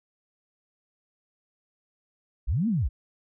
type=linear two-way sweep; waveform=sine; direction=up then down; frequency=36.71 to 241.3 to 36.71 Hz; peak=-22 dBFS; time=2.47-2.89 s; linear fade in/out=20 ms; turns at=2.68 s; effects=none